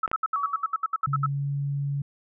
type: tone bursts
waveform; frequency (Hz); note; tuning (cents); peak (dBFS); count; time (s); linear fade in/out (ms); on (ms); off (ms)
sine; 1300; E6; -24; -21; 13; 0.03-1.262; 5; 32; 68
type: clicks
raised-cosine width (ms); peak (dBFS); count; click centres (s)
0.5; -18; 2; 0.078 / 0.115
type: tone with exponential decay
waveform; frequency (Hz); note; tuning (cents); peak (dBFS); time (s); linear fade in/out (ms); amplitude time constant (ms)
sine; 1137; C#6; +44; -24; 0.36-1.01; 1; 140
type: tone with pitch glide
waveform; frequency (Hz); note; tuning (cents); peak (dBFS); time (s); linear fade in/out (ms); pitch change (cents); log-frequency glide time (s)
sine; 139.5 to 141.2; C#3 to C#3; +11 to +32; -25; 1.07-2.02; 5; +21; 1.2-1.48
effects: none